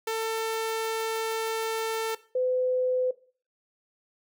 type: tone pair in turn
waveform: sawtooth / sine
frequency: 446.8 / 507.3 Hz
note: A4 / B4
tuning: +27 / +46 cents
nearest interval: major second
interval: 219 cents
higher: second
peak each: -23 dBFS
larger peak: neither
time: 0.07-2.15 / 2.35-3.11 s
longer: first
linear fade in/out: 5 ms
effects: noise-tail reverb RT60 0.4 s tail -17 dB re dry